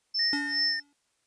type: tone with tremolo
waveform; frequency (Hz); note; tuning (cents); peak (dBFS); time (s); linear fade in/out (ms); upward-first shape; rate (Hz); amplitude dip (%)
sine; 5300; E8; +9; -23; 0.14-0.85; 10; sine; 2.5; 100
type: tone with vibrato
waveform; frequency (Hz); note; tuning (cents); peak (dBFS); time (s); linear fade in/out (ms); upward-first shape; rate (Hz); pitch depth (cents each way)
triangle; 1842; A#6; -21; -29; 0.19-0.8; 5; sine; 2.9; 23
type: tone with exponential decay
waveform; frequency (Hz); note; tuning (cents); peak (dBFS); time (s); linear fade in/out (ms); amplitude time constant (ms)
square; 286.5; D4; -43; -28; 0.33-0.93; 1; 130
effects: white hiss -73 dBFS RMS until 1.26 s + resampled to 22050 Hz